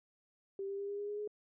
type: tone with pitch steps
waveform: sine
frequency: 392 / 396.3 / 400.7 / 405.1 / 409.6 / 414.1 / 418.7 Hz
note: G4 / G4 / G4 / G#4 / G#4 / G#4 / G#4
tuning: 0 / +19 / +38 / -43 / -24 / -5 / +14 cents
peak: -37 dBFS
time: 0.59-1.276 s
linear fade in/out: 2 ms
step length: 98 ms
effects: none